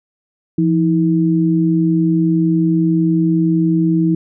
sine tone pair together, 170 / 320.9 Hz, F3 / E4, -46 / -46 cents, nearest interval major seventh, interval 1100 cents, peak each -14 dBFS, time 0.58-4.15 s, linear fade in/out 5 ms, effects none

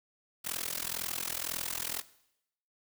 white noise with amplitude modulation, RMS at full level -32 dBFS, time 0.44-2.02 s, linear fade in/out 20 ms, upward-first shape sine, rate 42 Hz, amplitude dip 100%, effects noise-tail reverb RT60 0.8 s tail -18 dB re dry

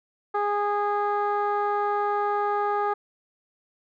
15% pulse tone with low-pass filter, 411.5 Hz, G#4, 16 cents flat, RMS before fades -25 dBFS, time 0.34-2.94 s, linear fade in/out 10 ms, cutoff 1100 Hz, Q 1.6, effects none

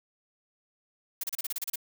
blue noise bursts, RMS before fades -32 dBFS, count 10, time 1.21-1.758 s, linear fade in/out 5 ms, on 26 ms, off 32 ms, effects none

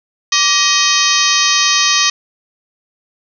harmonic tone with a mistuned harmonic, 629 Hz, D#5, 19 cents sharp, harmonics 2 / 3 / 4 / 5 / 6 / 7 / 8 / 9 / 10, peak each -19 / -19 / -19 / -19 / -19 / -19 / -19 / -19 / -19 dBFS, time 0.32-2.1 s, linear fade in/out 5 ms, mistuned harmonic 2, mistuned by -130 cents, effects none

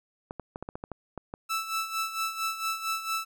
clicks, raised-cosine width 1 ms, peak -22 dBFS, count 10, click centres 0.309 / 0.397 / 0.559 / 0.626 / 0.689 / 0.755 / 0.839 / 0.917 / 1.177 / 1.339 s
sawtooth tone with tremolo, 1318.5 Hz, E6, in tune, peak -23 dBFS, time 1.49-3.25 s, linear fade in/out 20 ms, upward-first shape sine, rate 4.4 Hz, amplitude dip 70%
effects none

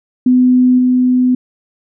sine tone with level steps, 251.8 Hz, B3, 34 cents sharp, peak -6 / -8 dBFS, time 0.26-1.35 s, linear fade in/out 5 ms, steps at 0.78 s, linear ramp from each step 10 ms, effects none

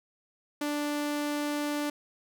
sawtooth tone, 293.7 Hz, D4, in tune, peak -25 dBFS, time 0.61-1.9 s, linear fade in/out 5 ms, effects none

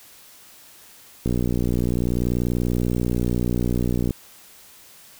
click train, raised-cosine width 3 ms, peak -10 dBFS, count 173, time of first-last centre 1.26-4.108 s, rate 60.4 Hz, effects white hiss -48 dBFS RMS until 5.19 s

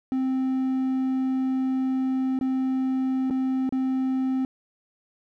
triangle tone with dropouts, 261.6 Hz, C4, in tune, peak -20 dBFS, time 0.12-4.45 s, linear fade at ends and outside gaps 1 ms, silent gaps 2.39-2.411 / 3.3-3.307 / 3.692-3.724 s, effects none

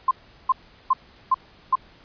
sine tone bursts, 1046.5 Hz, C6, in tune, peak -14 dBFS, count 5, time 0.08-1.755 s, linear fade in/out 5 ms, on 31 ms, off 380 ms, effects pink hiss -52 dBFS RMS until 2.04 s + resampled to 11025 Hz

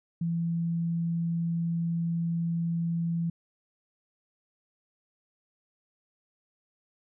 sine tone, 168 Hz, E3, 33 cents sharp, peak -26 dBFS, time 0.21-3.3 s, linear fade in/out 5 ms, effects none

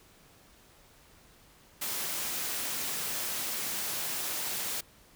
white high-pass noise, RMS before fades -34 dBFS, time 1.81-4.81 s, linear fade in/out 10 ms, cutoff 130 Hz, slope 12 dB/octave, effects pink hiss -59 dBFS RMS until 5.15 s

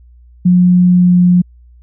sine tone with pitch glide, 179.4 to 178.26 Hz, F3 to F3, +47 to +36 cents, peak -5 dBFS, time 0.45-1.42 s, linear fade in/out 10 ms, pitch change -11 cents, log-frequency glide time 0.9-1.16 s, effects added 60 Hz sine -39 dBFS peak until 1.82 s

